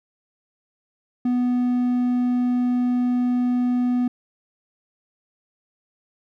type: tone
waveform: triangle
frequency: 246.9 Hz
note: B3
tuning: in tune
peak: -16 dBFS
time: 1.25-4.08 s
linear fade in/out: 5 ms
effects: none